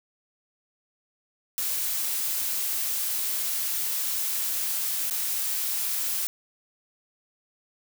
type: noise with dropouts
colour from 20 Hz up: blue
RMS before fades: -28 dBFS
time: 1.58-6.27 s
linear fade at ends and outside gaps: 0 ms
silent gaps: 5.098-5.109 s
effects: none